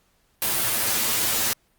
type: noise with comb filter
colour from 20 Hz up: white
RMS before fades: -23 dBFS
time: 0.42-1.53 s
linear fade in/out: 0 ms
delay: 9 ms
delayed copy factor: +0.9
effects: pink hiss -65 dBFS RMS until 1.78 s + Opus 48 kbps